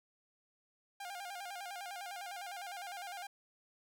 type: tone with vibrato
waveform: sawtooth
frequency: 754 Hz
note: F#5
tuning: 32 cents sharp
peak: -39 dBFS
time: 1-3.27 s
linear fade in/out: 5 ms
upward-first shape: square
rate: 9.9 Hz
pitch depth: 100 cents each way
effects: none